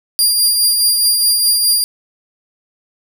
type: tone with tremolo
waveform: 20% pulse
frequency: 4796 Hz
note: D8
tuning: 36 cents sharp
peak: -3 dBFS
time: 0.19-1.84 s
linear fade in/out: 0 ms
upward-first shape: triangle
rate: 4.8 Hz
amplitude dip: 40%
effects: none